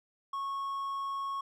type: tone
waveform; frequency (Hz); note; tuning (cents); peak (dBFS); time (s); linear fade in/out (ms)
triangle; 1100; C#6; -14; -31; 0.33-1.41; 5
effects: none